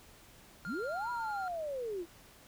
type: linear two-way sweep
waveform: sine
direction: up then down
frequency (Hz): 123.5 to 987.8 to 321.2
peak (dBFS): -35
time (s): 0.65-2.06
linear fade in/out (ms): 50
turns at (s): 1.1
type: tone with vibrato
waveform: triangle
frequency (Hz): 1396.9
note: F6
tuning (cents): 0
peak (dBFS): -38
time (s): 0.65-1.48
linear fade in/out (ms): 0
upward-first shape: square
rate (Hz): 11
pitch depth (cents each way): 16
effects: pink hiss -58 dBFS RMS until 2.47 s